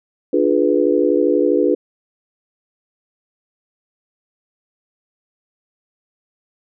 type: chord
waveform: sine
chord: D diminished seventh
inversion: none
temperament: equal with one note detuned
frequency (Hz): 293.7 / 349.2 / 421.6 / 493.9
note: D4 / F4 / Ab4 / Cb5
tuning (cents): 0 / 0 / +26 / 0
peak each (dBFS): -18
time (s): 0.33-1.75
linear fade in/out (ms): 5
effects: none